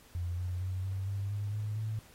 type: tone with pitch steps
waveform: sine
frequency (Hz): 87.31 / 90.13 / 93.04 / 96.04 / 99.14 / 102.34 / 105.64 / 109.05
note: F2 / F#2 / F#2 / G2 / G2 / G#2 / G#2 / A2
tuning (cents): 0 / -45 / +10 / -35 / +20 / -25 / +30 / -15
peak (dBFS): -32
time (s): 0.15-1.99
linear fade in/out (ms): 0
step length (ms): 230
effects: pink hiss -59 dBFS RMS until 2.14 s + AAC 48 kbps